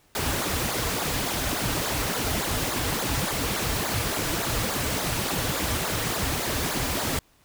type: noise with flanger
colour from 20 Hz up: pink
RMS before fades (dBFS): -27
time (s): 0.15-7.19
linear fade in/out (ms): 2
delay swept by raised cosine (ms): 0.34 to 5.64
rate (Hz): 3.5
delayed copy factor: -0.85
effects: pink hiss -61 dBFS RMS until 7.44 s